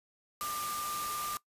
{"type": "tone in noise", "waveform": "sine", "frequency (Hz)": 1195, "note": "D6", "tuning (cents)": 30, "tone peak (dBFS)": -35, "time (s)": [0.41, 1.37], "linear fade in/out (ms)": 0, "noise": "white", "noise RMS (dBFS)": -39, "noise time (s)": [0.41, 1.37], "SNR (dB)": 1, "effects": ["noise-tail reverb RT60 0.1 s tail -20 dB re dry", "resampled to 32000 Hz"]}